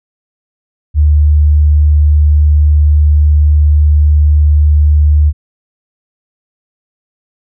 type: tone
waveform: sine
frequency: 74.7 Hz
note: D2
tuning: 30 cents sharp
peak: -4 dBFS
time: 0.94-5.33 s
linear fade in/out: 50 ms
effects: none